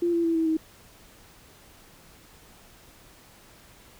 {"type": "tone with pitch steps", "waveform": "sine", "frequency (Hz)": [345, 338.1, 331.3, 324.7, 318.2], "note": ["F4", "E4", "E4", "E4", "D#4"], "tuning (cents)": [-21, 44, 9, -26, 39], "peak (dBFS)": -21, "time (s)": [0.02, 0.57], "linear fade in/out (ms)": 5, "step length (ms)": 110, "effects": ["pink hiss -53 dBFS RMS until 3.99 s"]}